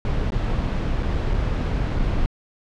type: noise with dropouts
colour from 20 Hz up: brown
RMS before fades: -22 dBFS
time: 0.05-2.26 s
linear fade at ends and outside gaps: 1 ms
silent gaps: 0.304-0.32 / 1.026-1.03 / 1.336-1.34 / 1.99-1.993 s
effects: low-pass 4000 Hz 12 dB/octave